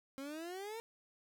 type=exponential sweep; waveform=30% pulse; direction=up; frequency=265.7 to 466.2 Hz; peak=-40 dBFS; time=0.18-0.8 s; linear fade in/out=0 ms; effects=none